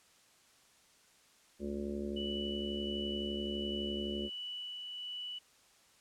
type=harmonic tone; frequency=71.8 Hz; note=D2; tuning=39 cents flat; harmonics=1 / 3 / 4 / 5 / 6 / 7 / 8; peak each=-46 / -39 / -49 / -40 / -50 / -50 / -48 dBFS; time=1.59-4.3 s; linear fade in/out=50 ms
type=tone with tremolo; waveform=sine; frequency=2960 Hz; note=F#7; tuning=in tune; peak=-39 dBFS; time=2.16-5.39 s; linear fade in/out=10 ms; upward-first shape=sine; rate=1.4 Hz; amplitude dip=25%
effects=white hiss -65 dBFS RMS until 6 s + low-pass 9000 Hz 12 dB/octave